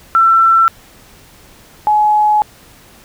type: tone pair in turn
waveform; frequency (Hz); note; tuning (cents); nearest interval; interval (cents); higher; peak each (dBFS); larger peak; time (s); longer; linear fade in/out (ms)
sine; 1342 / 845.4; E6 / G#5; +31 / +31; minor sixth; 800; first; -6 / -8; first; 0.15-0.68 / 1.87-2.42; second; 0
effects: pink hiss -43 dBFS RMS until 3.04 s